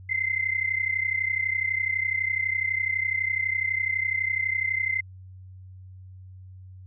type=tone pair together; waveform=sine; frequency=2061 / 2093 Hz; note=C7 / C7; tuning=-27 / 0 cents; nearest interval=unison; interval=27 cents; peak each=-26 / -27 dBFS; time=0.09-5.01 s; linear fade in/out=10 ms; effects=added 93 Hz sine -42 dBFS peak until 6.86 s